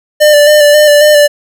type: tone with vibrato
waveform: square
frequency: 594 Hz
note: D5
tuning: 20 cents sharp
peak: -3 dBFS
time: 0.2-1.28 s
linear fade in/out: 20 ms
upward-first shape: square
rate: 3.7 Hz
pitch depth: 23 cents each way
effects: none